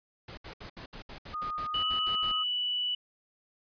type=noise bursts; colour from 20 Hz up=pink; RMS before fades=-44 dBFS; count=13; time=0.28-2.318 s; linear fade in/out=5 ms; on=94 ms; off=68 ms
type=tone with pitch glide; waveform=sine; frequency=1232 to 1260.1 Hz; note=D#6 to D#6; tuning=-17 to +22 cents; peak=-32 dBFS; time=1.33-2.44 s; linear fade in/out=20 ms; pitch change=+39 cents; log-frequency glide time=1.69-1.85 s
type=tone; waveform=sine; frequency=2960 Hz; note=F#7; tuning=in tune; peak=-28 dBFS; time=1.74-2.95 s; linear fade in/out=5 ms
effects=resampled to 11025 Hz